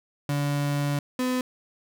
35% pulse tone pair in turn, 143.9 / 253.2 Hz, D3 / B3, -35 / +43 cents, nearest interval minor seventh, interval 978 cents, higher second, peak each -22 dBFS, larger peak neither, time 0.29-0.99 / 1.19-1.41 s, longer first, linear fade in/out 2 ms, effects none

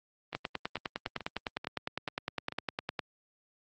two click trains, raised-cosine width 0.3 ms, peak -23 / -16 dBFS, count 6 / 27, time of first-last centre 0.33-2.523 / 0.35-2.992 s, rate 2.28 / 9.84 Hz, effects high-pass 100 Hz 12 dB/octave + Opus 24 kbps

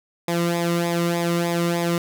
sawtooth tone with flanger, 171.1 Hz, F3, 35 cents flat, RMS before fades -22 dBFS, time 0.28-1.98 s, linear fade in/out 2 ms, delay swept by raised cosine 0.68 to 1.26 ms, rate 3.3 Hz, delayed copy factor -0.75, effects none

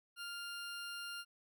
20% pulse tone, 1400 Hz, F6, 4 cents sharp, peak -38 dBFS, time 0.16-1.25 s, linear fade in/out 50 ms, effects none

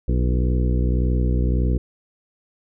harmonic tone with a mistuned harmonic, 61.74 Hz, B1, in tune, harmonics 1 / 2 / 3 / 4 / 5 / 6 / 7 / 8, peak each -18 / -24 / -28 / -30 / -32 / -34 / -35 / -36 dBFS, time 0.08-1.78 s, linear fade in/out 5 ms, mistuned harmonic 6, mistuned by -46 cents, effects none

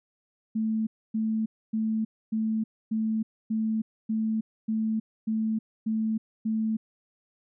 sine tone bursts, 220 Hz, A3, in tune, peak -24 dBFS, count 11, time 0.55-6.77 s, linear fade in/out 10 ms, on 320 ms, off 270 ms, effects none

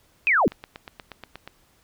sine linear sweep, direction down, 2608 to 140.6 Hz, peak -16 dBFS, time 0.27-0.48 s, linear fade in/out 0 ms
click train, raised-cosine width 0.3 ms, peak -21 dBFS, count 9, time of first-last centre 0.52-1.476 s, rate 8.37 Hz
effects pink hiss -61 dBFS RMS until 1.83 s

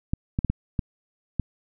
clicks, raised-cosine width 5 ms, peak -11 dBFS, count 6, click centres 0.135 / 0.389 / 0.447 / 0.5 / 0.792 / 1.397 s, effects none

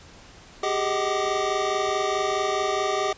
square tone cluster, 387.9 / 412.6 / 626 / 755 / 1184 Hz, G4 / G#4 / D#5 / F#5 / D6, -18 / -11 / +10 / +35 / +14 cents, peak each -30 dBFS, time 0.63-3.13 s, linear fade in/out 5 ms, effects pink hiss -48 dBFS RMS until 3.17 s + resampled to 16000 Hz

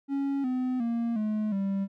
triangle tone with pitch steps, 277.2 / 254.2 / 233.1 / 213.8 / 196.01 Hz, C#4 / C4 / A#3 / A3 / G3, 0 / -50 / 0 / -49 / 0 cents, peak -24 dBFS, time 0.08-1.88 s, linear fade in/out 50 ms, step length 360 ms, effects none

